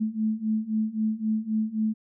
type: beating tone pair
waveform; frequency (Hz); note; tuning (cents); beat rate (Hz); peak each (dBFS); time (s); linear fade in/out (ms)
sine; 215.7 / 219.5; A3 / A3; -34 / -4; 3.8; -28 / -26; 0-1.94; 20
effects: none